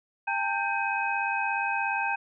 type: tone cluster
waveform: sine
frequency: 802 / 899 / 1568 / 2528 Hz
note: G5 / A5 / G6 / D#7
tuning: +39 / +37 / 0 / +27 cents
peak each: -31 dBFS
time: 0.27-2.16 s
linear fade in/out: 10 ms
effects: none